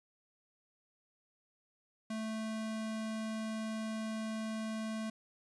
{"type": "tone", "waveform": "square", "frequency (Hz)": 219.8, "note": "A3", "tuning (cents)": -2, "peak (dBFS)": -37, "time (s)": [2.1, 5.1], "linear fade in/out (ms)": 5, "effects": ["resampled to 24000 Hz", "11-bit"]}